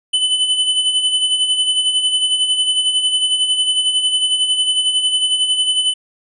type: tone with tremolo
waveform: square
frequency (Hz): 3014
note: F#7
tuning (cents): +31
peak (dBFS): -12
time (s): 0.13-5.94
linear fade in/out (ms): 10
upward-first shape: sine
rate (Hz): 11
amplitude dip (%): 55
effects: resampled to 24000 Hz